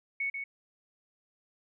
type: tone with echo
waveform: sine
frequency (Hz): 2217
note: C#7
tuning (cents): 0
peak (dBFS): -29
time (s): 0.2-0.3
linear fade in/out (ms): 5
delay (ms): 140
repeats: 1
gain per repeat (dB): -5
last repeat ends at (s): 0.44
effects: none